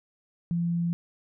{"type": "tone", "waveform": "sine", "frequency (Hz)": 170.8, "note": "F3", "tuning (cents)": -38, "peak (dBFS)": -24, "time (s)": [0.51, 0.93], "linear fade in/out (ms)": 0, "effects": []}